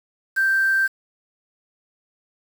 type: tone with quantisation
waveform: sine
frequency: 1568 Hz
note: G6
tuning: in tune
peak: -16 dBFS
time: 0.36-0.88 s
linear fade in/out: 20 ms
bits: 6
effects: none